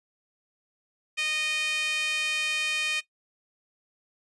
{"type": "tone with high-pass filter", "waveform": "sawtooth", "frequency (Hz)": 617, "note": "D#5", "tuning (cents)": -15, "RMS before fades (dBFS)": -27, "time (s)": [1.17, 3.01], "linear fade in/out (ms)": 20, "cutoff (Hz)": 2500, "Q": 4.7, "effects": ["noise-tail reverb RT60 0.1 s tail -18 dB re dry", "resampled to 24000 Hz"]}